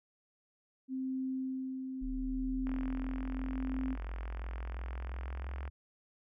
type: tone with tremolo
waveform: sine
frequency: 261.6 Hz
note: C4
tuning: in tune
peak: -33 dBFS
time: 0.88-3.97 s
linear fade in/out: 50 ms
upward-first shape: sine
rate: 0.73 Hz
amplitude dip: 40%
type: exponential sweep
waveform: sine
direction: up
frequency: 36.71 to 69.3 Hz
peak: -37 dBFS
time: 2.01-5.7 s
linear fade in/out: 20 ms
type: click train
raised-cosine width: 0.5 ms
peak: -31 dBFS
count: 130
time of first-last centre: 2.67-5.677 s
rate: 42.9 Hz
effects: none